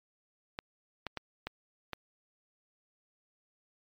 clicks, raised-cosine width 0.3 ms, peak -20 dBFS, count 5, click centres 0.589 / 1.067 / 1.173 / 1.47 / 1.933 s, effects MP3 96 kbps

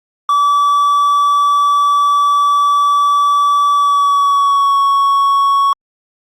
triangle tone with pitch glide, 1152 to 1111.5 Hz, D6 to C#6, -34 to +4 cents, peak -7 dBFS, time 0.29-5.73 s, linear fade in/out 2 ms, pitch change -62 cents, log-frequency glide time 3.73-4.79 s, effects Opus 48 kbps

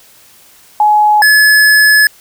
sine / square tone pair in turn, 843 / 1710 Hz, G#5 / A6, +26 / -50 cents, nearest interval octave, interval 1224 cents, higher second, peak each -5 dBFS, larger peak neither, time 0.8-1.22 / 1.22-2.07 s, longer second, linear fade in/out 2 ms, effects white hiss -43 dBFS RMS until 2.2 s

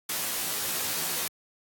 white noise with comb filter, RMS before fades -30 dBFS, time 0.09-1.28 s, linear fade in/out 5 ms, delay 15 ms, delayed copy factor -0.85, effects high-pass 100 Hz 12 dB/octave + AAC 64 kbps

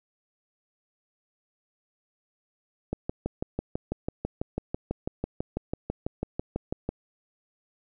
click train, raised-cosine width 2 ms, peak -15 dBFS, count 25, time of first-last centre 2.93-6.89 s, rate 6.06 Hz, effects none

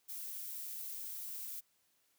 violet noise, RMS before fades -44 dBFS, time 0.08-1.61 s, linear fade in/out 20 ms, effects white hiss -75 dBFS RMS until 2.18 s + high-pass 60 Hz 12 dB/octave

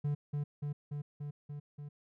triangle tone with echo, 145.8 Hz, D3, 12 cents flat, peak -28 dBFS, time 0.04-0.15 s, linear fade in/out 10 ms, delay 290 ms, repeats 6, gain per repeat -2 dB, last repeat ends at 1.89 s, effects none

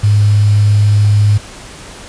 sine tone with quantisation, 103.7 Hz, G#2, 2 cents flat, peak -6 dBFS, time 0.03-1.38 s, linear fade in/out 10 ms, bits 5, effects pink hiss -32 dBFS RMS until 2.08 s + resampled to 22050 Hz

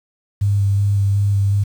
sine tone with vibrato, 100 Hz, G2, 35 cents sharp, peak -13 dBFS, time 0.41-1.64 s, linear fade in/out 10 ms, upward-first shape square, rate 2.7 Hz, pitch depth 13 cents each way, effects 7-bit

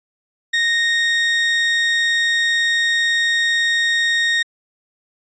30% pulse tone, 1858 Hz, A#6, 6 cents flat, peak -12 dBFS, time 0.53-4.43 s, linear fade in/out 10 ms, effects resampled to 16000 Hz

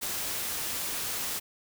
white noise, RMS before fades -33 dBFS, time 0.01-1.4 s, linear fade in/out 20 ms, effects none

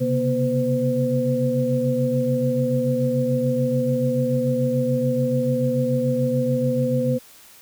sine tone cluster, 130.7 / 137.6 / 241.4 / 511 Hz, C3 / C#3 / B3 / C5, -1 / -12 / -39 / -41 cents, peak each -25 / -27 / -23 / -22 dBFS, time 0-7.19 s, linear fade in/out 20 ms, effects white hiss -48 dBFS RMS until 7.61 s

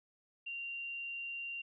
sine tone, 2769 Hz, F7, 15 cents flat, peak -39 dBFS, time 0.46-1.62 s, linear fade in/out 10 ms, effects none

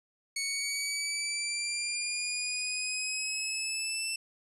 15% pulse exponential sweep, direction up, 2217 to 2671 Hz, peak -24 dBFS, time 0.36-4.16 s, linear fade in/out 5 ms, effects resampled to 24000 Hz + 11-bit

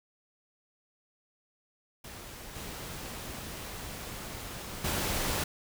pink noise with level steps, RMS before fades -45 / -41 / -31 dBFS, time 2.04-5.44 s, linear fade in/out 5 ms, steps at 2.55 / 4.84 s, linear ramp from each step 10 ms, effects none

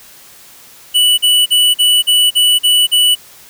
square tone bursts, 2960 Hz, F#7, in tune, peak -8 dBFS, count 8, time 0.94-3.154 s, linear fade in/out 20 ms, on 240 ms, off 42 ms, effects white hiss -40 dBFS RMS until 3.49 s

